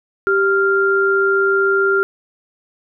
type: tone pair together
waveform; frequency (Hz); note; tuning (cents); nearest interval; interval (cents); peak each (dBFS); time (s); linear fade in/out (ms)
sine; 391 / 1393.4; G4 / F6; -4 / -4; octave + minor seventh; 2200; -15; 0.27-2.03; 0
effects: none